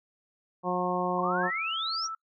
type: harmonic tone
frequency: 180 Hz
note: F#3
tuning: 47 cents flat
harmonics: 1 / 2 / 3 / 4 / 5 / 6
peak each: -33 / -33 / -33 / -33 / -33 / -33 dBFS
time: 0.63-1.51 s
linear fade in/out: 50 ms
type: exponential sweep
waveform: sine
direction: up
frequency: 983 to 5920 Hz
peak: -30 dBFS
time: 1.17-2.08 s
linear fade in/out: 20 ms
type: tone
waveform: sine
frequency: 1318.5 Hz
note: E6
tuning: in tune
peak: -33 dBFS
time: 1.43-2.15 s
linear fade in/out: 5 ms
effects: noise-tail reverb RT60 0.1 s tail -24 dB re dry